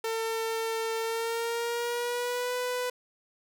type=tone with pitch glide; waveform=sawtooth; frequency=450.5 to 497 Hz; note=A4 to B4; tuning=+41 to +11 cents; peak=-25 dBFS; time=0.04-2.9 s; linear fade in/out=5 ms; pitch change=+170 cents; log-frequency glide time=1-2.55 s; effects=none